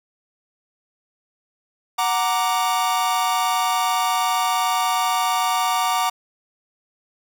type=chord; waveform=45% pulse; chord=Gb augmented; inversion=none; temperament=equal; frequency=740 / 932.3 / 1174.7 Hz; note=Gb5 / Bb5 / D6; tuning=0 / 0 / 0 cents; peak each=-23 dBFS; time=1.98-6.1 s; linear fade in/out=10 ms; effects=none